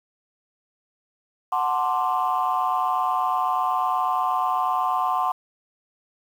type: chord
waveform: sine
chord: D dominant seventh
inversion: first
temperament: equal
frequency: 740 / 880 / 1046.5 / 1174.7 Hz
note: F#5 / A5 / C6 / D6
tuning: 0 / 0 / 0 / 0 cents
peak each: -24 / -28 / -23 / -27 dBFS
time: 1.52-5.32 s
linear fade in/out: 5 ms
effects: tanh soft clip ceiling -13 dBFS + 8-bit